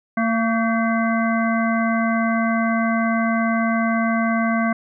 harmonic tone with a mistuned harmonic, 227.2 Hz, A#3, 44 cents flat, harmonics 1 / 3 / 5 / 7 / 9, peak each -19 / -24 / -26 / -27 / -29 dBFS, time 0.17-4.73 s, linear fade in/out 5 ms, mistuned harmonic 7, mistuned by -45 cents, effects none

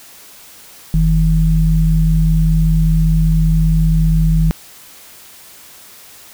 sine tone pair together, 44.9 / 160 Hz, F1 / D#3, +49 / +49 cents, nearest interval octave + minor seventh, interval 2200 cents, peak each -12 dBFS, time 0.94-4.51 s, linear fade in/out 0 ms, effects white hiss -40 dBFS RMS until 6.33 s

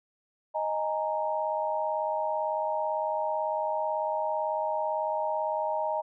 sine chord, D# suspended fourth, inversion none, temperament equal with one note detuned, 622.3 / 830.6 / 928.6 Hz, D#5 / G#5 / A#5, 0 / 0 / -7 cents, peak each -30 / -33 / -31 dBFS, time 0.54-6.02 s, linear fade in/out 20 ms, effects none

